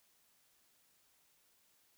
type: silence
effects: white hiss -72 dBFS RMS until 1.97 s